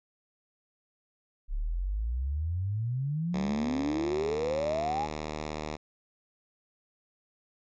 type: exponential sweep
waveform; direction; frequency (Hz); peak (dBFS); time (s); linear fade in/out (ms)
sine; up; 33.52 to 863; -28; 1.48-5.08; 50
type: tone with pitch glide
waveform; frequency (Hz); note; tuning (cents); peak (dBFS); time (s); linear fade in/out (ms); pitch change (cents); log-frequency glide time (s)
5% pulse; 73.42 to 76.49; D2 to D#2; 0 to -29; -23; 3.33-5.77; 20; +71; 3.95-4.22
effects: resampled to 16000 Hz